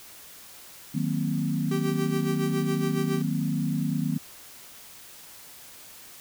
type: chord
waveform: sine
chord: C half-diminished seventh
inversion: first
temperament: equal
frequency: 155.56 / 185 / 233.1 / 261.6 Hz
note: Eb3 / Gb3 / Bb3 / C4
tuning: 0 / 0 / 0 / 0 cents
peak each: -28 / -31 / -30 / -31 dBFS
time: 0.94-4.18 s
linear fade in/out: 10 ms
type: tone with tremolo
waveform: 45% pulse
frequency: 388.8 Hz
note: G4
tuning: 14 cents flat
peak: -27 dBFS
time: 1.71-3.22 s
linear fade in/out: 5 ms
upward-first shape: sine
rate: 7.2 Hz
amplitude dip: 70%
effects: white hiss -47 dBFS RMS until 6.2 s